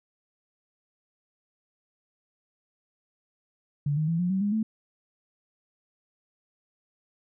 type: tone with pitch steps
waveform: sine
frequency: 144.6 / 154.98 / 166.1 / 178.02 / 190.8 / 204.5 / 219.2 Hz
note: D3 / D#3 / E3 / F3 / G3 / G#3 / A3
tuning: -27 / -7 / +13 / +33 / -47 / -26 / -6 cents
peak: -23 dBFS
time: 3.86-4.63 s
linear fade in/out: 5 ms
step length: 110 ms
effects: none